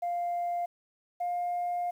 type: tone pair in turn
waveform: sine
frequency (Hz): 698.5 / 706.2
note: F5 / F5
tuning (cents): 0 / +19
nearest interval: unison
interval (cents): 19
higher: second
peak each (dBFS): -27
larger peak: neither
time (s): 0.02-0.66 / 1.2-1.91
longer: second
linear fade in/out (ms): 10
effects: tanh soft clip ceiling -26 dBFS + 10-bit